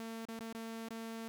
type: tone with dropouts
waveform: sawtooth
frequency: 226.1 Hz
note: A3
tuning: 47 cents sharp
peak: -38 dBFS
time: 0-1.28 s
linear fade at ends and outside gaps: 0 ms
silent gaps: 0.253-0.286 / 0.391-0.407 / 0.527-0.548 / 0.886-0.906 s
effects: none